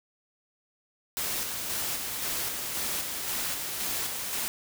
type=noise with tremolo; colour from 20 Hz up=white; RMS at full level=-31 dBFS; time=1.17-4.48 s; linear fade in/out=0 ms; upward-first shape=square; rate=1.9 Hz; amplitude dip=30%; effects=none